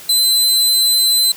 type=tone; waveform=sawtooth; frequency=4048 Hz; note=B7; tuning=42 cents sharp; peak=-8 dBFS; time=0.09-1.32 s; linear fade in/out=5 ms; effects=white hiss -36 dBFS RMS until 1.36 s